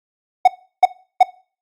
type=tone bursts; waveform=triangle; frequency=739 Hz; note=F#5; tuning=2 cents flat; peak=-3 dBFS; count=3; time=0.45-1.231 s; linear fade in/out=5 ms; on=27 ms; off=350 ms; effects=noise-tail reverb RT60 0.4 s tail -21 dB re dry + Opus 48 kbps